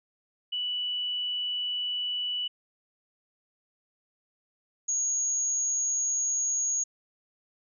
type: tone pair in turn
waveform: sine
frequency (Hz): 2960 / 6645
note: F#7 / G#8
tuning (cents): 0 / 0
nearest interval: octave + major second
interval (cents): 1400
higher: second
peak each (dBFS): -28 / -25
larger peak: second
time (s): 0.52-2.48 / 4.88-6.84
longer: neither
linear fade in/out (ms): 10
effects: none